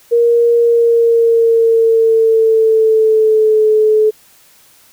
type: tone with pitch glide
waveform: sine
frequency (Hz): 470.2 to 431.2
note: A#4 to A4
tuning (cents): +15 to -35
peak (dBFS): -7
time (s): 0.11-4.11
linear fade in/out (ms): 20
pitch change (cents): -150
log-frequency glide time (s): 0.56-3.66
effects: white hiss -47 dBFS RMS until 4.92 s